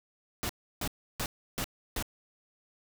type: noise bursts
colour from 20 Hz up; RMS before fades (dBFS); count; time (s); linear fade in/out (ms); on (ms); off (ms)
pink; -33; 5; 0.43-2.025; 0; 63; 320
effects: none